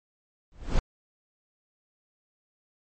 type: noise with exponential growth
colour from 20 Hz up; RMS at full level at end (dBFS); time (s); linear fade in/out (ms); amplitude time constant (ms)
brown; -17; 0.52-0.79; 0; 58
effects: MP3 32 kbps